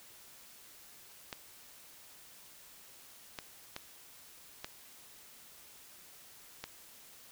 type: clicks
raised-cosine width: 0.2 ms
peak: -22 dBFS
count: 5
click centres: 1.328 / 3.388 / 3.764 / 4.645 / 6.64 s
effects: white hiss -56 dBFS RMS until 7.31 s